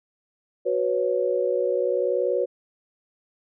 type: chord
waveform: sine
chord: F# suspended fourth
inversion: none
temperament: equal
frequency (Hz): 370 / 493.9 / 554.4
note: F#4 / B4 / C#5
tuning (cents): 0 / 0 / 0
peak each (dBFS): -26 / -24 / -25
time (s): 0.65-2.46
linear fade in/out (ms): 20
effects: none